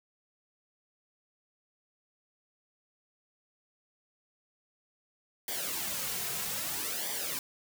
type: noise with flanger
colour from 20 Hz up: white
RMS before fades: -35 dBFS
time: 5.48-7.39 s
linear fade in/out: 2 ms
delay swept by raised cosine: 0.74 to 3.54 ms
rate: 0.62 Hz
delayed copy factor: -0.7
effects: none